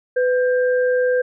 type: tone pair together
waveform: sine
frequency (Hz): 500.5 / 1589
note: B4 / G6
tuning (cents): +23 / +23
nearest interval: octave + minor sixth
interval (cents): 2000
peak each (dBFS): -15 / -25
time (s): 0.16-1.22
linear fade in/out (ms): 10
effects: none